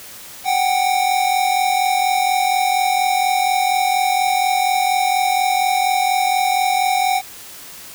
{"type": "tone pair together", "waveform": "square", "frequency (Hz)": [743.8, 788], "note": ["F#5", "G5"], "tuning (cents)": [9, 9], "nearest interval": "minor second", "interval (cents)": 100, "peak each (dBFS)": [-18, -19], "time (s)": [0.44, 7.22], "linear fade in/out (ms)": 50, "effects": ["white hiss -37 dBFS RMS until 7.94 s"]}